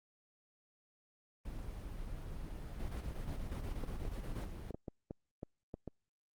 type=noise; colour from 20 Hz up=brown; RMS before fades=-44 dBFS; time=1.45-4.71 s; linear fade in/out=5 ms
type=noise bursts; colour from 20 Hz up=brown; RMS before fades=-42 dBFS; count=14; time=2.79-4.45 s; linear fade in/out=10 ms; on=100 ms; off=20 ms
type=clicks; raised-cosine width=2 ms; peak=-29 dBFS; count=9; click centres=3.838 / 4.052 / 4.707 / 4.745 / 4.882 / 5.109 / 5.431 / 5.741 / 5.877 s
effects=Opus 24 kbps